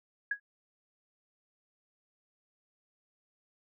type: tone with exponential decay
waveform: sine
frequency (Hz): 1661.2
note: G#6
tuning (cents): 0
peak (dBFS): -25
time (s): 0.31-0.4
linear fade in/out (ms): 5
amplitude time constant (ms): 18
effects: none